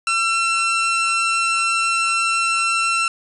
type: tone pair together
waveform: 45% pulse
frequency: 1349 / 2698 Hz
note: E6 / E7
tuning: +40 / +40 cents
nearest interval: octave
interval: 1200 cents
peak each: -20 dBFS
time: 0.07-3.08 s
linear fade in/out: 2 ms
effects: resampled to 22050 Hz + 8-bit